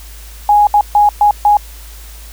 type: tone bursts at uneven times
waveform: sine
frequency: 829 Hz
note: G#5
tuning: 3 cents flat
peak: -5 dBFS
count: 5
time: 0.49-0.67 / 0.74-0.81 / 0.95-1.09 / 1.21-1.31 / 1.45-1.57 s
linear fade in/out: 2 ms
effects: added 53 Hz sine -31 dBFS peak until 2.32 s + white hiss -38 dBFS RMS until 2.32 s